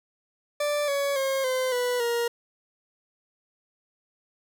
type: tone with pitch steps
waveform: 40% pulse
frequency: 587.3 / 562.1 / 537.9 / 514.8 / 492.7 / 471.6 Hz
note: D5 / C#5 / C5 / C5 / B4 / A#4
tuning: 0 / +24 / +48 / -28 / -4 / +20 cents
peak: -23 dBFS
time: 0.6-2.28 s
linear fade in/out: 5 ms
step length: 280 ms
effects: none